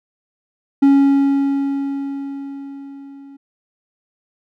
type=tone with level ramp; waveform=triangle; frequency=277.2 Hz; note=C#4; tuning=in tune; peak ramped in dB=-5 to -35 dBFS; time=0.82-3.37 s; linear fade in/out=10 ms; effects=none